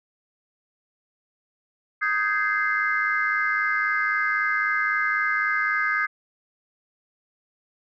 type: chord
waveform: sine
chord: Ab major seventh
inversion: second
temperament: just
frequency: 1245.9 / 1557.4 / 1661.2 / 2077 Hz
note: Eb6 / G6 / Ab6 / C7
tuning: +2 / -12 / 0 / -13 cents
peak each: -26 dBFS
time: 2.01-6.07 s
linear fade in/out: 20 ms
effects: tanh soft clip ceiling -11 dBFS